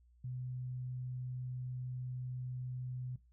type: tone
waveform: sine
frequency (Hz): 126.3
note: B2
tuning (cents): +39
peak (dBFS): -39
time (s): 0.24-3.16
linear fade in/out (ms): 5
effects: noise-tail reverb RT60 0.2 s tail -17 dB re dry + added 60 Hz sine -63 dBFS peak until 3.32 s